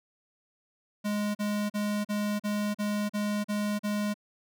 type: tone bursts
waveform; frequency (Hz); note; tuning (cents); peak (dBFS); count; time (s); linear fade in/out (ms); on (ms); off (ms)
square; 207.7; G#3; 0; -28; 9; 1.04-4.142; 20; 310; 39
effects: none